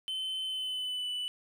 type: tone with pitch glide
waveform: triangle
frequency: 3063 to 2978 Hz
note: G7 to F#7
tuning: -41 to +11 cents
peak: -31 dBFS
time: 0.08-1.28 s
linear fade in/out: 0 ms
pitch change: -48 cents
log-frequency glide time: 0.46-1.09 s
effects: none